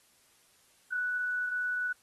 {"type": "tone", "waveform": "sine", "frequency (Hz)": 1480, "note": "F#6", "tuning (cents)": 0, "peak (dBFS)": -29, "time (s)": [0.92, 1.93], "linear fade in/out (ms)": 10, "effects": ["white hiss -65 dBFS RMS until 2.02 s", "AAC 32 kbps"]}